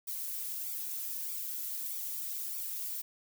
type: noise with flanger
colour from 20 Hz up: violet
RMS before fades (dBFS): -38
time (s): 0.07-3.02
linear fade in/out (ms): 10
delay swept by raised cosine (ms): 0.85 to 3.05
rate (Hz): 1.6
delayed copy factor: +0.85
effects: none